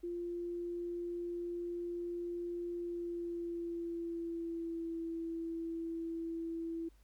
sine tone with pitch glide, 346.9 to 331.2 Hz, F4 to E4, -12 to +8 cents, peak -37 dBFS, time 0.03-6.89 s, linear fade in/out 10 ms, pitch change -80 cents, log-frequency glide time 2.73-4.98 s, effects added 50 Hz sine -61 dBFS peak until 7.03 s + pink hiss -73 dBFS RMS until 7.03 s

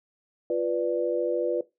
sine chord, B diminished, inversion second, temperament equal, 349.2 / 493.9 / 587.3 Hz, F4 / B4 / D5, 0 / 0 / 0 cents, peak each -28 / -26 / -29 dBFS, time 0.5-1.61 s, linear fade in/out 2 ms, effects noise-tail reverb RT60 0.2 s tail -18 dB re dry

